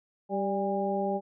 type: harmonic tone with a mistuned harmonic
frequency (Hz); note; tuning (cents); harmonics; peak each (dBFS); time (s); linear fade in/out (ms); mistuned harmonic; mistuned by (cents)
196; G3; 0; 1 / 2 / 3 / 4; -32 / -32 / -32 / -32; 0.29-1.21; 50; 4; +51
effects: none